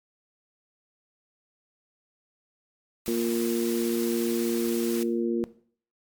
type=noise; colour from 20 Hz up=white; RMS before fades=-37 dBFS; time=3.06-5.03 s; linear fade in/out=0 ms
type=harmonic tone; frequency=116.54 Hz; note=A#2; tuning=in tune; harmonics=2 / 3 / 4; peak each=-27 / -26 / -32 dBFS; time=3.08-5.44 s; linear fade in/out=0 ms
effects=noise-tail reverb RT60 0.5 s tail -17 dB re dry + MP3 96 kbps